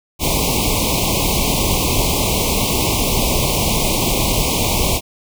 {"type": "band-stop noise", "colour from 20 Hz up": "pink", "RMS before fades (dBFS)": -17, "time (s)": [0.19, 5.01], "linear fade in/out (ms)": 50, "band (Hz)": [1100, 2200], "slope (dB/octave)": 96, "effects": []}